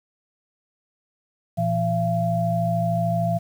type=tone cluster; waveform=sine; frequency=116.5 / 169.9 / 680 Hz; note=A#2 / F3 / F5; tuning=-1 / -47 / -46 cents; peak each=-25 / -24 / -23 dBFS; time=1.57-3.39 s; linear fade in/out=20 ms; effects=8-bit